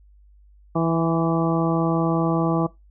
harmonic tone with a mistuned harmonic, 164.81 Hz, E3, in tune, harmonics 1 / 2 / 3 / 4 / 5 / 6 / 7, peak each -22 / -23 / -28 / -27 / -30 / -34 / -29 dBFS, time 0.75-2.67 s, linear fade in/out 10 ms, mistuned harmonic 6, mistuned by +36 cents, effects noise-tail reverb RT60 0.2 s tail -21 dB re dry + added 50 Hz sine -49 dBFS peak until 2.9 s

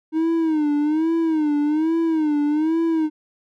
triangle tone with vibrato, 311.1 Hz, D#4, in tune, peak -15 dBFS, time 0.12-3.1 s, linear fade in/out 50 ms, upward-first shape sine, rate 1.2 Hz, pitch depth 110 cents each way, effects none

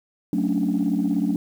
sine chord, D major seventh, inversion first, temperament equal with one note detuned, 185 / 221 / 277.2 / 293.7 Hz, F#3 / A3 / C#4 / D4, 0 / +8 / 0 / 0 cents, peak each -24 dBFS, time 0.33-1.36 s, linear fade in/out 2 ms, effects tanh soft clip ceiling -13 dBFS + 8-bit

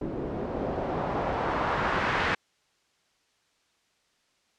white noise with low-pass filter sweep, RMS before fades -29 dBFS, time 0.01-2.35 s, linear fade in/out 5 ms, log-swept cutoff 350 to 1800 Hz, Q 1.3, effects white hiss -69 dBFS RMS until 4.58 s + low-pass 6000 Hz 12 dB/octave

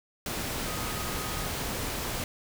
sine tone in noise, 1253 Hz, D#6, 12 cents sharp, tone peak -41 dBFS, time 0.67-1.47 s, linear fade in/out 2 ms, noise pink, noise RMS -33 dBFS, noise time 0.26-2.24 s, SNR -11 dB, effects none

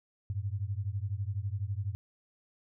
sine beating tone pair, 94.8 / 106.8 Hz, F#2 / G#2, +43 / +49 cents, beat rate 12 Hz, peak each -34 / -35 dBFS, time 0.3-1.95 s, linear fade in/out 0 ms, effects none

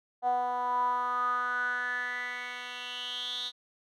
10% pulse tone with band-pass filter sweep, 246.9 Hz, B3, in tune, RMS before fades -32 dBFS, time 0.22-3.52 s, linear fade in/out 50 ms, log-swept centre 730 to 3800 Hz, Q 7.8, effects none

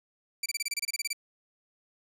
15% pulse tone bursts, 2330 Hz, D7, 14 cents flat, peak -22 dBFS, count 13, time 0.43-1.131 s, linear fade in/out 5 ms, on 29 ms, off 27 ms, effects none

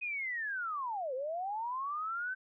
sine linear two-way sweep, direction down then up, 2521 to 495.9 to 1545 Hz, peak -34 dBFS, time 0.01-2.35 s, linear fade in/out 20 ms, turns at 1.14 s, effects none

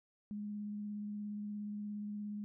sine tone with vibrato, 207.7 Hz, G#3, in tune, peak -39 dBFS, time 0.31-2.44 s, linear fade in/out 0 ms, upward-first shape sine, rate 17 Hz, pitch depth 12 cents each way, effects none

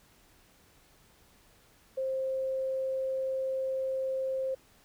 sine tone, 528 Hz, C5, 16 cents sharp, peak -29 dBFS, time 1.97-4.55 s, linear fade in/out 10 ms, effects pink hiss -62 dBFS RMS until 4.84 s

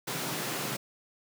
pink high-pass noise, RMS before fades -34 dBFS, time 0.07-0.77 s, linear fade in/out 10 ms, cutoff 120 Hz, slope 96 dB/octave, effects none

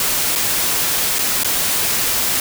white noise with dropouts, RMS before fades -18 dBFS, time 0-2.4 s, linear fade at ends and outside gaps 2 ms, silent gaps 0.354-0.358 / 1.186-1.19 / 1.435-1.445 s, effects none

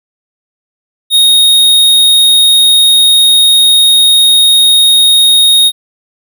square tone, 3729 Hz, A#7, in tune, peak -4 dBFS, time 1.1-5.72 s, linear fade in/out 50 ms, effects none

